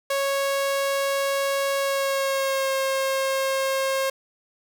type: tone with pitch glide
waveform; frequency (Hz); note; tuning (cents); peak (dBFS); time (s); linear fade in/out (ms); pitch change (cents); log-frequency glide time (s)
sawtooth; 552 to 536.6; C#5 to C5; -7 to +44; -18; 0.1-4.1; 5; -49; 1.79-2.73
effects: 9-bit